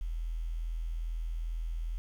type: tone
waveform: sine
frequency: 41.2 Hz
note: E1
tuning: in tune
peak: -32 dBFS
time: 0.01-1.98 s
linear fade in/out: 0 ms
effects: 10-bit